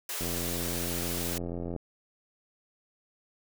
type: high-pass noise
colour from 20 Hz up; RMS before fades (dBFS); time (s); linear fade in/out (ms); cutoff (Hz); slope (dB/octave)
white; -35; 0.09-1.38; 2; 350; 96
type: click train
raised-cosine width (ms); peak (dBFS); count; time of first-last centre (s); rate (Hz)
2; -23; 135; 0.21-1.763; 86.3
effects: none